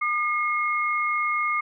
sine tone pair together, 1210 / 2154 Hz, D#6 / C7, -49 / +50 cents, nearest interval minor seventh, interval 999 cents, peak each -24 / -25 dBFS, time 0.01-1.61 s, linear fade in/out 10 ms, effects none

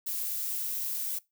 violet noise, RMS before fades -33 dBFS, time 0.06-1.19 s, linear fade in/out 10 ms, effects noise-tail reverb RT60 0.2 s tail -21 dB re dry

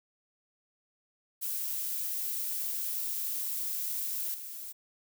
violet noise with level steps, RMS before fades -34 / -42 dBFS, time 1.41-4.73 s, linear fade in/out 20 ms, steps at 4.34 s, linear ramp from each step 5 ms, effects none

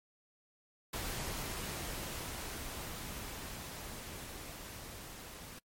pink noise with level ramp, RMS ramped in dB -39 to -49 dBFS, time 0.93-5.59 s, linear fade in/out 5 ms, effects noise-tail reverb RT60 0.1 s tail -24 dB re dry + MP3 64 kbps

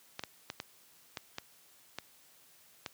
clicks, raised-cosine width 0.2 ms, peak -20 dBFS, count 8, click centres 0.194 / 0.237 / 0.501 / 0.601 / 1.172 / 1.384 / 1.986 / 2.862 s, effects white hiss -62 dBFS RMS until 2.93 s + high-pass 80 Hz 12 dB/octave

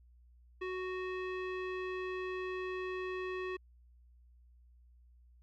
square tone with low-pass filter, 370 Hz, F#4, in tune, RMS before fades -39 dBFS, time 0.61-3.57 s, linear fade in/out 10 ms, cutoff 2400 Hz, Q 2.2, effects added 60 Hz sine -59 dBFS peak until 5.42 s

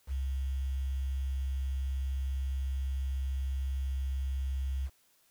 sine tone with quantisation, 66.8 Hz, C2, 36 cents sharp, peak -30 dBFS, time 0.07-4.9 s, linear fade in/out 50 ms, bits 9, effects white hiss -68 dBFS RMS until 5.3 s

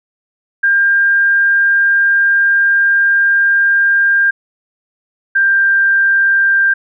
sine tone pair in turn, 1600 / 1585.3 Hz, G6 / G6, +35 / +19 cents, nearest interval unison, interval 16 cents, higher first, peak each -8 dBFS, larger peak neither, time 0.63-4.31 / 5.35-6.74 s, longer first, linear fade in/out 10 ms, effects none

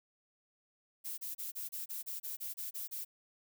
violet noise bursts, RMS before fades -41 dBFS, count 12, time 1.04-3.05 s, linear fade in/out 20 ms, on 140 ms, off 30 ms, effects none

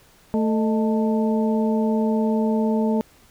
harmonic tone with a mistuned harmonic, 220.7 Hz, A3, 5 cents sharp, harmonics 1 / 2 / 3 / 4, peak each -19 / -25 / -29 / -31 dBFS, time 0.34-3.01 s, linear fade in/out 0 ms, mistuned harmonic 3, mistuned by -110 cents, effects pink hiss -54 dBFS RMS until 3.3 s

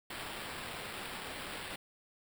violet noise with sample-and-hold, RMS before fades -43 dBFS, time 0.1-1.76 s, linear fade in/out 5 ms, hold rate 6300 Hz, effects none

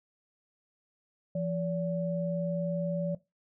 sine tone pair together, 170.65 / 574 Hz, F3 / D5, -40 / -40 cents, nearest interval octave + major sixth, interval 2100 cents, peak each -31 / -32 dBFS, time 1.35-3.15 s, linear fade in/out 5 ms, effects noise-tail reverb RT60 0.2 s tail -17 dB re dry

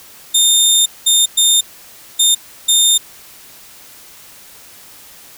20% pulse tone bursts at uneven times, 3633 Hz, A#7, 45 cents flat, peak -3 dBFS, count 5, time 0.34-0.86 / 1.06-1.26 / 1.37-1.61 / 2.19-2.35 / 2.68-2.98 s, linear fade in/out 10 ms, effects white hiss -40 dBFS RMS until 5.37 s

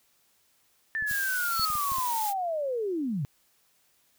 sine linear sweep, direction down, 1787 to 124 Hz, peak -27 dBFS, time 0.95-3.25 s, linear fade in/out 0 ms
clicks, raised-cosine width 5 ms, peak -35 / -32 / -28 / -34 / -32 / -31 / -32 dBFS, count 7, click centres 1.024 / 1.112 / 1.596 / 1.702 / 1.754 / 1.919 / 1.984 s
blue noise, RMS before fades -34 dBFS, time 1.06-2.34 s, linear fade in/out 50 ms
sine tone with exponential growth, 4400 Hz, C#8, 14 cents flat, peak -22 dBFS, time 1.42-1.65 s, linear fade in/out 1 ms, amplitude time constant 50 ms
effects white hiss -67 dBFS RMS until 4.18 s

